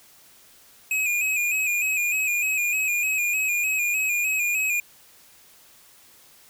square tone with vibrato, 2489 Hz, D#7, in tune, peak -22 dBFS, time 0.91-4.8 s, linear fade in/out 2 ms, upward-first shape square, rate 3.3 Hz, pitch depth 44 cents each way, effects white hiss -53 dBFS RMS until 6.49 s

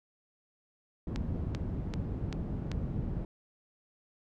white low-pass noise, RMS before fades -35 dBFS, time 1.07-3.25 s, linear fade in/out 2 ms, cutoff 160 Hz, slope 12 dB/octave
click train, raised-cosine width 0.2 ms, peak -22 dBFS, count 5, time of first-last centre 1.16-2.716 s, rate 2.57 Hz
effects none

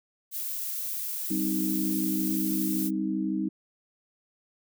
violet noise, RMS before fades -33 dBFS, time 0.31-2.91 s, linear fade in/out 50 ms
sine chord, C minor, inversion second, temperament just, 196.22 / 261.6 / 314 Hz, G3 / C4 / Eb4, +2 / 0 / +16 cents, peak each -30 / -33 / -29 dBFS, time 1.3-3.49 s, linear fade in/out 10 ms
effects none

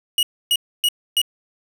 45% pulse tone bursts, 2898 Hz, F#7, 37 cents flat, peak -14 dBFS, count 4, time 0.18-1.216 s, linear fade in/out 2 ms, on 49 ms, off 280 ms, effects none

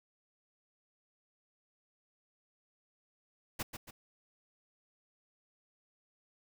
pink noise with echo, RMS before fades -36 dBFS, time 3.59-3.63 s, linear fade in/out 10 ms, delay 140 ms, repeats 2, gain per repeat -7 dB, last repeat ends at 3.91 s, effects none

